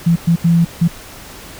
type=tone bursts at uneven times; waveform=sine; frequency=168.7 Hz; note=E3; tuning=40 cents sharp; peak=-8 dBFS; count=4; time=0.06-0.16 / 0.27-0.36 / 0.44-0.65 / 0.81-0.88 s; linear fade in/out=10 ms; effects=pink hiss -35 dBFS RMS until 1.59 s